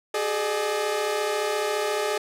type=tone cluster; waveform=sawtooth; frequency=389.4 / 423.8 / 603 Hz; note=G4 / G#4 / D5; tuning=-12 / +35 / +46 cents; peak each=-29 / -22 / -25 dBFS; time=0.14-2.18 s; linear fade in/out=5 ms; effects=low-pass 12000 Hz 12 dB/octave